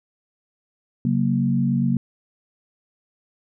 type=chord; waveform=sine; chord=F# major; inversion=second; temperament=equal with one note detuned; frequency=135.97 / 185 / 233.1 Hz; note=C#3 / F#3 / A#3; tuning=-33 / 0 / 0 cents; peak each=-22 / -23 / -21 dBFS; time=1.05-1.97 s; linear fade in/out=2 ms; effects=none